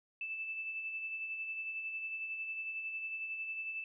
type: tone with tremolo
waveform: sine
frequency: 2637 Hz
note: E7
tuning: in tune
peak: -36 dBFS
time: 0.21-3.84 s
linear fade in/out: 2 ms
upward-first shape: sine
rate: 11 Hz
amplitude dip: 40%
effects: none